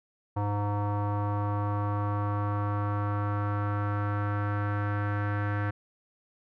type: tone with low-pass filter sweep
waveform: square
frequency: 102.8 Hz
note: G#2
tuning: 17 cents flat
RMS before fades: -29 dBFS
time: 0.36-5.71 s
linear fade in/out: 10 ms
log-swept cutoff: 950 to 1600 Hz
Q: 3.8
effects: none